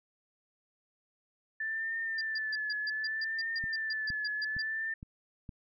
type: tone with vibrato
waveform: sine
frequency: 1760 Hz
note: A6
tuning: in tune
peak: -32 dBFS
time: 1.6-4.94 s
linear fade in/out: 5 ms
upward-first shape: triangle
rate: 0.65 Hz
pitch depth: 58 cents each way
type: tone bursts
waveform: sine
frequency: 4800 Hz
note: D8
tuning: 37 cents sharp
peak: -34 dBFS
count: 15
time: 2.18-4.62 s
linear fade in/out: 5 ms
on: 32 ms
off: 140 ms
type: click train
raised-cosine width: 5 ms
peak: -31 dBFS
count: 5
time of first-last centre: 3.64-5.492 s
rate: 2.16 Hz
effects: none